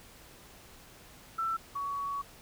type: tone pair in turn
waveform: sine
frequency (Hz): 1334 / 1123.8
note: E6 / C#6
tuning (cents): +20 / +23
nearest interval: minor third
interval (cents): 297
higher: first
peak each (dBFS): -29 / -32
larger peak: first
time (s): 1.38-1.57 / 1.75-2.22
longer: second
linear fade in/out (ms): 10
effects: pink hiss -54 dBFS RMS until 2.41 s

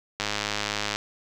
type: click train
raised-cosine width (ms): 0.2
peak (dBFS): -9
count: 80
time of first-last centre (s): 0.2-0.96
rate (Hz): 104
effects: none

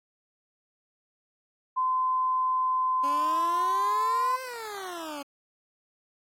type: tone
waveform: sine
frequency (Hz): 1028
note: C6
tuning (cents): -31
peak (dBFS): -23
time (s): 1.76-4.37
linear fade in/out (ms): 20
type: exponential two-way sweep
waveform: 15% pulse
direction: up then down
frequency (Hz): 277.2 to 523 to 277.2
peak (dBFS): -29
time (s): 3.03-5.23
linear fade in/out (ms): 10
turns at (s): 4.42
effects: AAC 48 kbps

